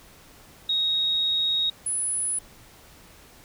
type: tone pair in turn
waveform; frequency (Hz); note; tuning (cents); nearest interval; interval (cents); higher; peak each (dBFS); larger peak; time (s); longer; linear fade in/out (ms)
sine; 3764 / 10095; A#7 / D#9; +16 / +24; octave + perfect fourth; 1708; second; -21 / -24; first; 0.69-1.7 / 1.86-2.39; first; 5
effects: pink hiss -51 dBFS RMS until 3.44 s